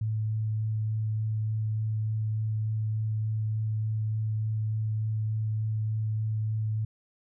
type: tone with vibrato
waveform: sine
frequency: 108.9 Hz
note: A2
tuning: 17 cents flat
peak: -26 dBFS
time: 0.01-6.85 s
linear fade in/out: 5 ms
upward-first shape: sine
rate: 3.4 Hz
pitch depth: 8 cents each way
effects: none